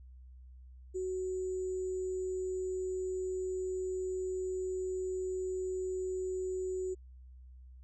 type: tone with sample-and-hold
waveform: sine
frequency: 372.1 Hz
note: F#4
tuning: 10 cents sharp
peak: -33 dBFS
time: 0.94-6.95 s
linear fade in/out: 20 ms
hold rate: 7350 Hz
effects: added 63 Hz sine -50 dBFS peak until 7.83 s + resampled to 22050 Hz

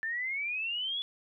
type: exponential sweep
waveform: sine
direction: up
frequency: 1760 to 3448 Hz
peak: -31 dBFS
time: 0.03-1.02 s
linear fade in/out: 0 ms
effects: none

